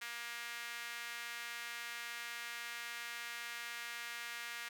sawtooth tone with high-pass filter, 236.3 Hz, A#3, 24 cents sharp, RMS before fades -45 dBFS, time 0.01-4.69 s, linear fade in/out 10 ms, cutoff 1800 Hz, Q 1.9, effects none

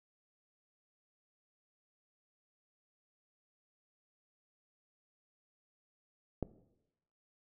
click, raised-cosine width 2 ms, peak -20 dBFS, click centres 6.427 s, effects noise-tail reverb RT60 0.9 s tail -17 dB re dry

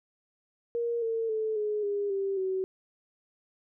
sine tone with pitch steps, 470 / 453.2 / 437 / 421.4 / 406.3 / 391.8 / 377.8 Hz, A#4 / A#4 / A4 / G#4 / G#4 / G4 / F#4, +14 / -49 / -12 / +25 / -38 / -1 / +36 cents, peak -27 dBFS, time 0.75-2.64 s, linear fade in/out 0 ms, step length 270 ms, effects none

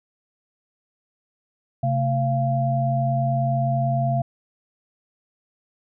sine tone cluster, 132.9 / 223.7 / 687 Hz, C3 / A3 / F5, +27 / +29 / -29 cents, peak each -21 / -30 / -23 dBFS, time 1.83-4.22 s, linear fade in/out 5 ms, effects none

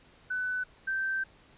sine tone pair in turn, 1500 / 1557.6 Hz, F#6 / G6, +23 / -12 cents, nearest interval minor second, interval 65 cents, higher second, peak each -29 / -28 dBFS, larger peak second, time 0.3-0.64 / 0.87-1.24 s, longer second, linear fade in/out 10 ms, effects pink hiss -59 dBFS RMS until 1.57 s + resampled to 8000 Hz

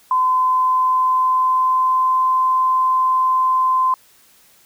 sine tone with pitch glide, 1023 to 1033.1 Hz, C6 to C6, -39 to -22 cents, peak -13 dBFS, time 0.11-3.94 s, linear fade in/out 2 ms, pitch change +17 cents, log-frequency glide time 0.33-2.25 s, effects white hiss -52 dBFS RMS until 4.65 s

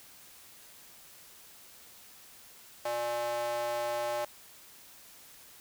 square tone with high-pass filter, 119.3 Hz, A#2, 41 cents sharp, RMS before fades -33 dBFS, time 2.85-4.25 s, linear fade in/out 5 ms, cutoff 670 Hz, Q 5.7, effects white hiss -54 dBFS RMS until 5.6 s

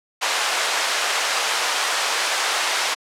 pink band-pass noise, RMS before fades -22 dBFS, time 0.21-2.95 s, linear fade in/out 20 ms, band 750 to 7400 Hz, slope 12 dB/octave, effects high-pass 400 Hz 12 dB/octave + low-pass 12000 Hz 12 dB/octave

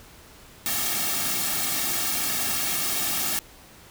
white noise with comb filter, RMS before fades -26 dBFS, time 0.66-3.39 s, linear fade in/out 0 ms, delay 2 ms, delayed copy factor -0.8, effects pink hiss -49 dBFS RMS until 3.9 s

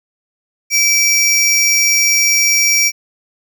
45% pulse tone pair together, 2315 / 5635 Hz, D7 / F8, -25 / +15 cents, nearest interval octave + minor third, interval 1540 cents, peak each -13 dBFS, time 0.7-2.92 s, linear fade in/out 50 ms, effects none

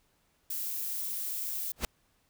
violet noise, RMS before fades -35 dBFS, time 0.5-1.72 s, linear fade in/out 5 ms
pink noise with exponential growth, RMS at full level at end -26 dBFS, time 1.76-1.85 s, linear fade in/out 1 ms, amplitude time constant 18 ms
effects pink hiss -71 dBFS RMS until 2.29 s

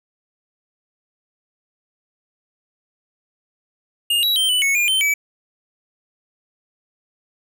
square tone with pitch steps, 2832 / 3891 / 3130 / 2983 / 2207 / 2416 / 3095 / 2293 Hz, F7 / B7 / G7 / F#7 / C#7 / D7 / G7 / D7, +23 / -27 / -3 / +13 / -8 / +48 / -23 / -42 cents, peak -16 dBFS, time 4.1-5.14 s, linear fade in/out 5 ms, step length 130 ms, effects none

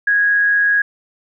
sine tone with amplitude modulation, 1654 Hz, G#6, 8 cents flat, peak -10 dBFS, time 0.07-0.82 s, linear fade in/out 5 ms, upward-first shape sine, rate 175 Hz, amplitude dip 30%, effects none

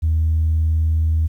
sine tone, 79.7 Hz, D#2, 42 cents sharp, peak -13 dBFS, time 0.02-1.28 s, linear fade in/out 20 ms, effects tanh soft clip ceiling -11 dBFS + 9-bit

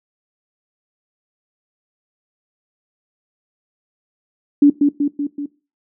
sine tone with echo, 287.8 Hz, D4, 35 cents flat, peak -5 dBFS, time 4.62-4.7 s, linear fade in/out 5 ms, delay 190 ms, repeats 4, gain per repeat -4 dB, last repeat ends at 5.46 s, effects noise-tail reverb RT60 0.3 s tail -19 dB re dry

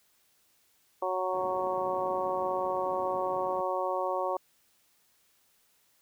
harmonic tone, 185 Hz, F#3, in tune, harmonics 2 / 3 / 4 / 5 / 6, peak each -36 / -32 / -35 / -35 / -35 dBFS, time 1.02-4.37 s, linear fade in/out 5 ms
pink band-pass noise, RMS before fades -47 dBFS, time 1.33-3.61 s, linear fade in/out 2 ms, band 210 to 590 Hz, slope 12 dB/octave
effects white hiss -68 dBFS RMS until 6.01 s

